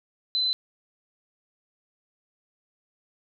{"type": "tone", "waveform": "sine", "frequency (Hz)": 4036, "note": "B7", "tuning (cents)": 37, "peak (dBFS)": -22, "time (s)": [0.35, 0.53], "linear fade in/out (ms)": 0, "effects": []}